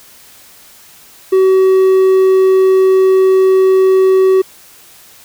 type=tone; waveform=triangle; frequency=378.8 Hz; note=F#4; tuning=41 cents sharp; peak=-4 dBFS; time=1.32-4.42 s; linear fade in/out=10 ms; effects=white hiss -41 dBFS RMS until 5.24 s